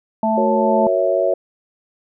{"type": "harmonic tone", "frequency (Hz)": 220, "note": "A3", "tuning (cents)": 0, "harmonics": [1, 3, 4], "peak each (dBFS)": [-19, -19, -19], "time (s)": [0.23, 0.87], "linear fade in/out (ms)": 2}
{"type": "chord", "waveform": "sine", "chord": "F# dominant seventh", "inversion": "none", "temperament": "equal", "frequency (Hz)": [370, 466.2, 554.4, 659.3], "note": ["F#4", "A#4", "C#5", "E5"], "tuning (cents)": [0, 0, 0, 0], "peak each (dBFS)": [-22, -24, -18, -18], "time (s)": [0.37, 1.34], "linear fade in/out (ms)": 5}
{"effects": []}